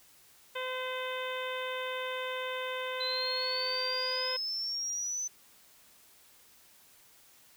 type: harmonic tone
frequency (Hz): 512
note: C5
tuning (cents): -38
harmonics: 1 / 2 / 3 / 4 / 5 / 6 / 7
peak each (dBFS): -37 / -40 / -42 / -43 / -44 / -45 / -45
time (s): 0.55-4.37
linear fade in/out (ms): 10
type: exponential sweep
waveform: sine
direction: up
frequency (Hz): 4017 to 6100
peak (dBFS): -32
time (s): 3-5.28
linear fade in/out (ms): 10
effects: white hiss -60 dBFS RMS until 7.56 s